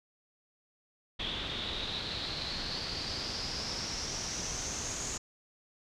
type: noise with low-pass filter sweep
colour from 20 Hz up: pink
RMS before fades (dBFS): -37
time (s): 1.19-5.18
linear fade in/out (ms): 10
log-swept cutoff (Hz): 3400 to 6800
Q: 7.4
effects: none